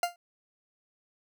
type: tone with exponential decay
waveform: 40% pulse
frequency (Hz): 698.5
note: F5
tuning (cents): 0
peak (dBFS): -21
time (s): 0.03-0.16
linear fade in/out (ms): 2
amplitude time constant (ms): 27
effects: none